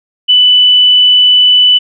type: tone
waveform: sine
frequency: 2986 Hz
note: F#7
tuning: 15 cents sharp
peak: -3 dBFS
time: 0.28-1.79 s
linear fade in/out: 20 ms
effects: none

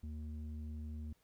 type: tone with low-pass filter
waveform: square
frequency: 76 Hz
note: D#2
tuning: 40 cents flat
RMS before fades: -44 dBFS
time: 0.03-1.13 s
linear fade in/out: 5 ms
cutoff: 180 Hz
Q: 3.8
effects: pink hiss -75 dBFS RMS until 1.23 s

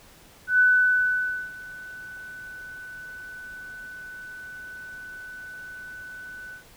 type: tone with ADSR envelope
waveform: sine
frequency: 1497 Hz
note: F#6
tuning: 20 cents sharp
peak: -14 dBFS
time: 0.47-6.64 s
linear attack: 120 ms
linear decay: 910 ms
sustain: -23 dB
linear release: 110 ms
effects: pink hiss -52 dBFS RMS until 6.76 s

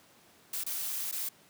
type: noise with dropouts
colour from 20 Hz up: blue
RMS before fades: -35 dBFS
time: 0.53-1.29 s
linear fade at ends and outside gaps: 5 ms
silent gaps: 0.638-0.663 / 1.114-1.124 s
effects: pink hiss -60 dBFS RMS until 1.49 s + high-pass 150 Hz 12 dB/octave

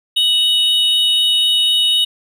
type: tone pair together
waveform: triangle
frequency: 2960 / 3732 Hz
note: F#7 / A#7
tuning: 0 / +1 cents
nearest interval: major third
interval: 401 cents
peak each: -13 dBFS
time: 0.16-2.05 s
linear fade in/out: 10 ms
effects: none

